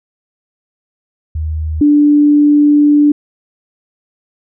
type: tone pair in turn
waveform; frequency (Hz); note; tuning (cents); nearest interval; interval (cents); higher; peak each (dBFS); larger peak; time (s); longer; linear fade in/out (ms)
sine; 78.2 / 293.7; D#2 / D4; +9 / 0; octave + major seventh; 2291; second; -15 / -5; second; 1.35-1.81 / 1.81-3.12; second; 5
effects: none